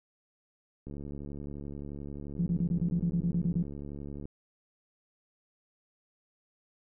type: click train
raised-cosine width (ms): 3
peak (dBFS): -29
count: 243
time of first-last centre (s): 0.87-4.255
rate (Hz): 71.5
type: tone bursts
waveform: sine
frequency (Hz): 171.8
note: F3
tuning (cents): -28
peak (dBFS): -25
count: 12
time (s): 2.39-3.628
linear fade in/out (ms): 2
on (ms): 72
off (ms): 34
effects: none